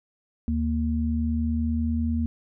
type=tone pair together; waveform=sine; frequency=77.6 / 232.5 Hz; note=D#2 / A#3; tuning=-4 / -4 cents; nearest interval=octave + perfect fifth; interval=1900 cents; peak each=-25 dBFS; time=0.48-2.26 s; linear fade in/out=0 ms; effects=none